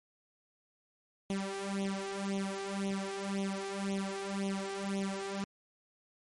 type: tone with flanger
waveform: sawtooth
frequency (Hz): 196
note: G3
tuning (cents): 0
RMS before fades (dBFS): -36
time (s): 1.3-5.44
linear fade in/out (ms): 0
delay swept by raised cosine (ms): 0.31 to 2.51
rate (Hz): 1.9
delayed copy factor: +0.9
effects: MP3 48 kbps